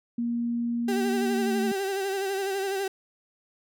sine tone with pitch glide, 236.2 to 223.7 Hz, A#3 to A3, +23 to +29 cents, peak -25 dBFS, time 0.18-1.72 s, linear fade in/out 5 ms, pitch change -94 cents, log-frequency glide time 1.28-1.61 s
35% pulse tone with vibrato, 390 Hz, G4, 9 cents flat, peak -25 dBFS, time 0.88-2.88 s, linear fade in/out 5 ms, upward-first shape sine, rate 12 Hz, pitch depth 46 cents each way
effects none

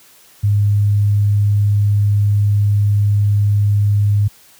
sine tone, 102.6 Hz, G#2, 21 cents flat, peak -10 dBFS, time 0.43-4.28 s, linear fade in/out 10 ms, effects white hiss -47 dBFS RMS until 4.59 s + high-pass 60 Hz 12 dB/octave

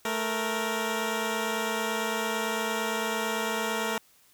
10% pulse tone pair together, 219.5 / 467.9 Hz, A3 / A#4, -4 / +6 cents, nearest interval octave + minor second, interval 1310 cents, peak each -22 dBFS, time 0.05-3.98 s, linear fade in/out 2 ms, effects white hiss -61 dBFS RMS until 4.33 s

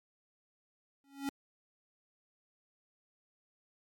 square tone with exponential growth, 277.2 Hz, C#4, in tune, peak -31 dBFS, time 1.04-1.29 s, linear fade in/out 1 ms, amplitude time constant 54 ms, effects MP3 96 kbps

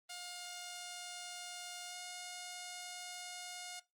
5% pulse tone with pitch glide, 712 to 717 Hz, F5 to F5, +33 to +45 cents, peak -33 dBFS, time 0.09-3.8 s, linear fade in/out 10 ms, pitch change +12 cents, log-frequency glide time 1.87-1.94 s, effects noise-tail reverb RT60 0.2 s tail -17 dB re dry + Opus 24 kbps

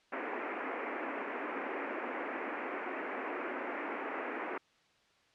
pink band-pass noise, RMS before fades -39 dBFS, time 0.12-4.58 s, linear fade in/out 5 ms, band 260 to 2400 Hz, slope 48 dB/octave, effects white hiss -68 dBFS RMS until 5.34 s + low-pass 4000 Hz 12 dB/octave

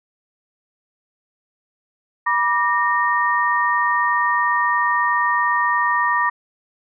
sine tone cluster, 970 / 1178 / 1847 Hz, B5 / D6 / A#6, -31 / +5 / -16 cents, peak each -20 dBFS, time 2.26-6.3 s, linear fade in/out 10 ms, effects none

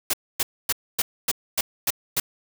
white noise bursts, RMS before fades -22 dBFS, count 8, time 0.1-2.2 s, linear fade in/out 5 ms, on 35 ms, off 260 ms, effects none

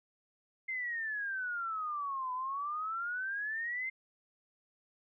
sine exponential two-way sweep, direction down then up, 2101 to 1000 to 2101 Hz, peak -34 dBFS, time 0.68-3.9 s, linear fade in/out 10 ms, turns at 2.33 s, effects none

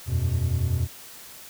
triangle chord, E suspended second, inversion none, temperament just, 82.41 / 92.71 / 123.61 Hz, E2 / F#2 / B2, 0 / +4 / +2 cents, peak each -24 / -24 / -24 dBFS, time 0.06-0.88 s, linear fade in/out 50 ms, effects white hiss -44 dBFS RMS until 1.49 s

